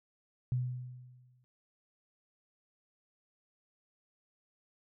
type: tone with exponential decay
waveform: sine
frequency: 125.2 Hz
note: B2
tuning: 24 cents sharp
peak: -27 dBFS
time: 0.52-1.44 s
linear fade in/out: 0 ms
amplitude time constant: 200 ms
effects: none